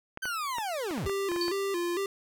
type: clicks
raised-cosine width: 0.5 ms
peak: -22 dBFS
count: 9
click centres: 0.174 / 0.255 / 0.584 / 0.91 / 0.979 / 1.096 / 1.317 / 1.362 / 1.482 s
type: linear sweep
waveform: 40% pulse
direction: down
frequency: 1568 to 39.85 Hz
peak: -30 dBFS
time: 0.22-1.08 s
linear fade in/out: 10 ms
type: tone with vibrato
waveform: square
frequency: 370 Hz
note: F#4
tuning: in tune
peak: -29 dBFS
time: 1.06-2.06 s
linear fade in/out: 2 ms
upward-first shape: square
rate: 2.2 Hz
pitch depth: 110 cents each way
type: tone with exponential decay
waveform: sine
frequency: 4527 Hz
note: C#8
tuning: 36 cents sharp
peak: -27 dBFS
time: 1.41-1.69 s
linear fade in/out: 2 ms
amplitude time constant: 59 ms
effects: none